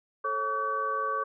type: tone cluster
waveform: sine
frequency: 438.7 / 544 / 1142 / 1524 Hz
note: A4 / C#5 / D6 / G6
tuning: -5 / -33 / -49 / -49 cents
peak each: -37 / -37 / -28 / -37 dBFS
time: 0.24-1.24 s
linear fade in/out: 10 ms
effects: none